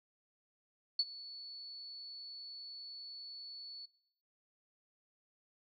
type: tone with ADSR envelope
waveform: sine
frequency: 4435 Hz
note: C#8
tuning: in tune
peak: -26 dBFS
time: 0.99-3.86 s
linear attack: 4 ms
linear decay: 43 ms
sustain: -19 dB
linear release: 10 ms
effects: noise-tail reverb RT60 0.9 s tail -24 dB re dry